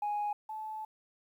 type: tone pair in turn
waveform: sine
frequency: 830 / 867.7 Hz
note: G#5 / A5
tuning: -1 / -24 cents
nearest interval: minor second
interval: 77 cents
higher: second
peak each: -29 / -37 dBFS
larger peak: first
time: 0.02-0.33 / 0.49-0.85 s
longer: second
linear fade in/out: 5 ms
effects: tanh soft clip ceiling -28 dBFS + 11-bit